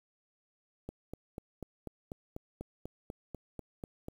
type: click train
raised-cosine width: 2 ms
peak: -27 dBFS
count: 14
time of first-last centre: 0.89-4.084 s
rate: 4.07 Hz
effects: 9-bit